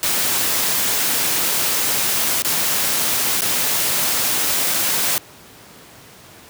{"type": "noise with dropouts", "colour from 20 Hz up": "white", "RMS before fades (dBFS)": -19, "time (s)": [0.03, 5.18], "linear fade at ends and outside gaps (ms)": 0, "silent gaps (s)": [[2.421, 2.448], [3.408, 3.419], [4.739, 4.743]], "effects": ["pink hiss -43 dBFS RMS until 6.49 s", "high-pass 100 Hz 12 dB/octave"]}